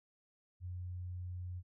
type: tone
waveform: sine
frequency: 90 Hz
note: F#2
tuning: 47 cents flat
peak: -40 dBFS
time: 0.6-1.63 s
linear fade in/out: 50 ms
effects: none